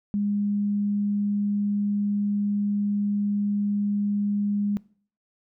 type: tone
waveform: sine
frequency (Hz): 204.4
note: G#3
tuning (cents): -27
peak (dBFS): -22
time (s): 0.14-4.77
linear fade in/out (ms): 0
effects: noise-tail reverb RT60 0.5 s tail -22 dB re dry